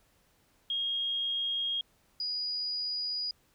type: tone pair in turn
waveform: sine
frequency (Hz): 3257 / 4908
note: G#7 / D#8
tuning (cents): -34 / -25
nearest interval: perfect fifth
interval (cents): 709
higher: second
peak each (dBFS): -29 / -31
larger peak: first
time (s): 0.7-1.81 / 2.2-3.31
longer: neither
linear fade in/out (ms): 2
effects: pink hiss -68 dBFS RMS until 3.54 s